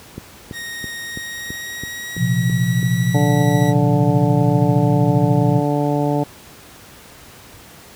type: click train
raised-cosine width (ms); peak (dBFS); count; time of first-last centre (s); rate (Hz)
3; -15; 9; 0.18-2.829; 3.02
type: tone with pitch glide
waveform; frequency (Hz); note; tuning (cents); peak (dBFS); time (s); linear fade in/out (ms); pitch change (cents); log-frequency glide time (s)
sawtooth; 1864.7 to 1943.9; A#6 to B6; 0 to -28; -24; 0.52-3.74; 50; +72; 1-3.16
type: chord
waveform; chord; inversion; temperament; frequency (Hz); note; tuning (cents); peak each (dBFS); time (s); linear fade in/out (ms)
sine; Bb suspended second; none; equal with one note detuned; 117.83 / 130.81 / 174.61; Bb2 / C3 / F3; +19 / 0 / 0; -19; 2.16-5.63; 50
type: harmonic tone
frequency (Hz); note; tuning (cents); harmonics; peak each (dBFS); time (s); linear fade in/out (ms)
145.7; D3; -13; 1 / 2 / 3 / 4 / 5 / 6; -20 / -20 / -24 / -24 / -26 / -27; 3.14-6.24; 10
effects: pink hiss -42 dBFS RMS until 7.95 s + high-pass 60 Hz 12 dB/octave